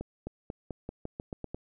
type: accelerating click train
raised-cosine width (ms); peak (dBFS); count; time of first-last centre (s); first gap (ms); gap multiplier
2; -23; 10; 0.01-1.546; 260; 0.89
effects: none